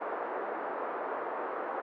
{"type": "band-pass noise", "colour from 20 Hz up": "pink", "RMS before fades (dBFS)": -36, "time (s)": [0, 1.82], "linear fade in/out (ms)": 20, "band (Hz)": [390, 1400], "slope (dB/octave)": 24, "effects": []}